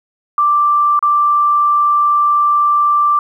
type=tone with dropouts; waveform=sine; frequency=1176 Hz; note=D6; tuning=2 cents sharp; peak=-9 dBFS; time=0.38-3.19 s; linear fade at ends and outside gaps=2 ms; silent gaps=0.992-1.026 s; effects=8-bit